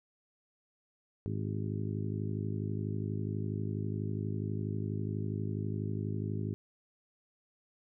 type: harmonic tone with a mistuned harmonic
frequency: 52.2 Hz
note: G#1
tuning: 10 cents sharp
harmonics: 2 / 3 / 4 / 5 / 6 / 7 / 8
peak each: -35 / -39 / -41 / -43 / -45 / -46 / -47 dBFS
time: 1.26-6.54 s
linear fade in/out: 0 ms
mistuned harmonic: 8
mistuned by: -44 cents
effects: none